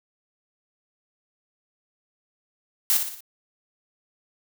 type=noise with echo; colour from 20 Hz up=blue; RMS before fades=-20 dBFS; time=2.9-2.97 s; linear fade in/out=0 ms; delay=59 ms; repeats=4; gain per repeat=-6 dB; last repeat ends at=3.206 s; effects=none